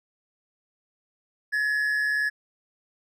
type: tone pair together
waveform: triangle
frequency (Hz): 1700 / 1841.2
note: G#6 / A#6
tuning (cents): +40 / -22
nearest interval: minor second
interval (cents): 138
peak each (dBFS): -21 / -31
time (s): 1.52-2.3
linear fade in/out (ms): 20
effects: none